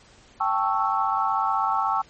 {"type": "chord", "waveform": "sine", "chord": "A dominant seventh", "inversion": "third", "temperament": "equal", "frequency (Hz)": [784, 880, 1108.7, 1318.5], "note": ["G5", "A5", "C#6", "E6"], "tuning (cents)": [0, 0, 0, 0], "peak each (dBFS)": -26, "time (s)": [0.4, 2.02], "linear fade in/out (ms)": 10, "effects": ["pink hiss -53 dBFS RMS until 2.09 s", "MP3 32 kbps"]}